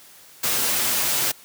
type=noise with comb filter; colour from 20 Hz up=white; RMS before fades=-22 dBFS; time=0.43-1.32 s; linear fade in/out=10 ms; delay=8.2 ms; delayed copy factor=+0.6; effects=white hiss -48 dBFS RMS until 1.44 s + high-pass 100 Hz 12 dB/octave